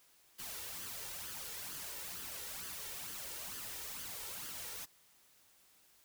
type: noise with flanger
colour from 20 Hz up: white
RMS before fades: -45 dBFS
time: 0.38-4.86 s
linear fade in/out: 20 ms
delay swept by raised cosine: 0.63 to 2.23 ms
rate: 2.2 Hz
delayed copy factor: +0.55
effects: white hiss -67 dBFS RMS until 6.04 s